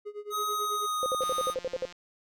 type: tone with tremolo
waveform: triangle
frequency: 415.3 Hz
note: G#4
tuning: in tune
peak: -32 dBFS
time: 0.05-0.87 s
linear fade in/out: 20 ms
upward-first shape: sine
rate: 9.1 Hz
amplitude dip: 90%
type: tone with pitch glide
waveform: square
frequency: 1262 to 1236 Hz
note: D#6 to D#6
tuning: +24 to -12 cents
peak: -29 dBFS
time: 0.3-1.55 s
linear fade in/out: 50 ms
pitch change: -36 cents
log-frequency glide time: 0.51-1.17 s
type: tone bursts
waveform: sine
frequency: 517 Hz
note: C5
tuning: 21 cents flat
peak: -27 dBFS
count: 10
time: 1.03-1.852 s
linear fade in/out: 0 ms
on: 30 ms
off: 58 ms
type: click train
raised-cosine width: 0.2 ms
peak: -30 dBFS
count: 125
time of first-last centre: 1.22-1.925 s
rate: 176 Hz
effects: none